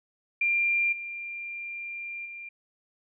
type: tone with level steps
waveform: sine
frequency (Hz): 2385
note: D7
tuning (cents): +26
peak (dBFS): -22 / -34 / -38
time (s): 0.41-2.49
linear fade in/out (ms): 5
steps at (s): 0.92 / 2.25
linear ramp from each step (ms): 10
effects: none